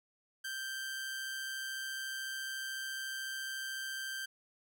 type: tone with amplitude modulation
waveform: sawtooth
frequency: 1568 Hz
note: G6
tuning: in tune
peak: -33 dBFS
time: 0.44-4.26 s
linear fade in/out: 10 ms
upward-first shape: sine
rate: 134 Hz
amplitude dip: 35%
effects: none